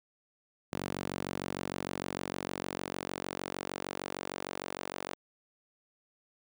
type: tone with high-pass filter sweep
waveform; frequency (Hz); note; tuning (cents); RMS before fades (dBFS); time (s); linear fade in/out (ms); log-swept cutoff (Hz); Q
sawtooth; 46.56; F#1; +12; -39; 0.72-5.15; 10; 190 to 450; 0.85
effects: none